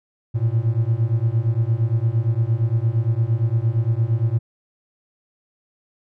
triangle beating tone pair, 110 / 118.7 Hz, A2 / A#2, 0 / +32 cents, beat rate 8.7 Hz, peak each -18 dBFS, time 0.34-4.39 s, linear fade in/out 20 ms, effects none

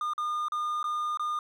triangle tone with dropouts, 1215 Hz, D#6, 42 cents flat, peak -26 dBFS, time 0.01-1.39 s, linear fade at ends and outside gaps 2 ms, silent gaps 0.135-0.179 / 0.484-0.52 / 0.829-0.841 / 1.173-1.195 s, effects none

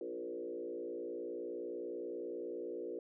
sine tone with frequency modulation, 415.3 Hz, G#4, in tune, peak -39 dBFS, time 0.01-2.99 s, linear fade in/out 2 ms, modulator 59.8 Hz, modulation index 1.7, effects none

